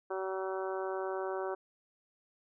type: harmonic tone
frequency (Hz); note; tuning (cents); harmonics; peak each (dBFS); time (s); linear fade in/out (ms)
189.9; F#3; +45; 2 / 3 / 4 / 5 / 6 / 7 / 8; -36 / -40 / -42 / -44 / -46 / -47 / -48; 0.1-1.55; 10
effects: none